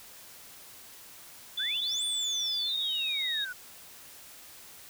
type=tone with pitch glide; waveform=sine; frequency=3483 to 3755 Hz; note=A7 to A#7; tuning=-18 to +12 cents; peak=-29 dBFS; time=1.57-3.45 s; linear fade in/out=10 ms; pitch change=+130 cents; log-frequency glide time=2.63-2.8 s
type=exponential two-way sweep; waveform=sine; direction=up then down; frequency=1438 to 9060 to 1438 Hz; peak=-35 dBFS; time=1.59-3.53 s; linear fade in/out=10 ms; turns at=2.05 s
effects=white hiss -50 dBFS RMS until 4.89 s